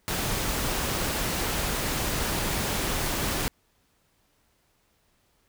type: noise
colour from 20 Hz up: pink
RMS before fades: -28 dBFS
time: 0.08-3.48 s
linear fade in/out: 0 ms
effects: pink hiss -68 dBFS RMS until 5.48 s